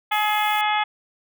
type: harmonic tone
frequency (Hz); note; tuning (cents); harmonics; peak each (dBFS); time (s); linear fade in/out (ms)
422.6; G#4; +30; 2 / 3 / 4 / 5 / 6 / 7 / 8; -21 / -27 / -30 / -27 / -31 / -35 / -30; 0.11-0.84; 10
type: noise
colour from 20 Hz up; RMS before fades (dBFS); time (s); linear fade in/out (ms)
violet; -36; 0.12-0.61; 0
effects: none